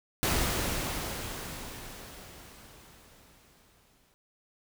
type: noise with exponential decay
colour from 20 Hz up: pink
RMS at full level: -27 dBFS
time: 0.23-4.14 s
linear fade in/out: 0 ms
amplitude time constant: 850 ms
effects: none